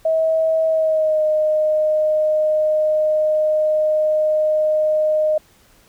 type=tone with pitch glide; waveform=sine; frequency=642 to 616.6 Hz; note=E5 to D#5; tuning=-46 to -16 cents; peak=-14 dBFS; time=0.05-5.38 s; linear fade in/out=5 ms; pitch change=-70 cents; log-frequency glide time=0.67-1.23 s; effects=pink hiss -53 dBFS RMS until 5.88 s